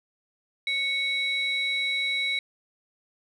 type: tone pair together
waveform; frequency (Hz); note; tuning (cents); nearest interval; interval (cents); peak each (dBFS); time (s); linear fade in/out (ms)
sine; 2217 / 3897; C#7 / B7; 0 / -24; minor seventh; 976; -25 / -27; 0.67-2.39; 2
effects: tanh soft clip ceiling -19 dBFS